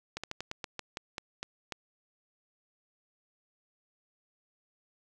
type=slowing click train; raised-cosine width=0.2 ms; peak=-19 dBFS; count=11; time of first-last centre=0.17-1.722 s; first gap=66 ms; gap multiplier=1.18; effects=none